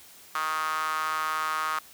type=tone with high-pass filter; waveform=sawtooth; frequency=156.5 Hz; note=D#3; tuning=10 cents sharp; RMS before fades=-29 dBFS; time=0.35-1.79 s; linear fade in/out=2 ms; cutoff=1200 Hz; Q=6.9; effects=white hiss -51 dBFS RMS until 1.93 s